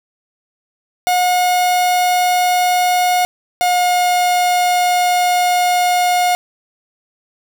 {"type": "tone pair in turn", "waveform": "45% pulse", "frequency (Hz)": [722, 717.4], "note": ["F#5", "F5"], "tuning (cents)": [-43, 46], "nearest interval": "unison", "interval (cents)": 11, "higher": "first", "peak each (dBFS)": -12, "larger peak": "neither", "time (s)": [[1.07, 3.25], [3.61, 6.35]], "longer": "second", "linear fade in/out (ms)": 0, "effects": []}